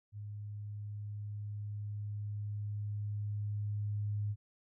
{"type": "tone with level ramp", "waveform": "sine", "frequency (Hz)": 103.83, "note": "G#2", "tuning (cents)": 0, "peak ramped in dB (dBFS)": [-41, -32], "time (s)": [0.12, 4.36], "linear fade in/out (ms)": 50, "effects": []}